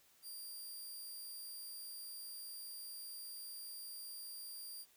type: tone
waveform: 10% pulse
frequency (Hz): 4765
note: D8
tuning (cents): +24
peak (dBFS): -40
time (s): 0.22-4.86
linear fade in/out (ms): 50
effects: white hiss -69 dBFS RMS until 4.96 s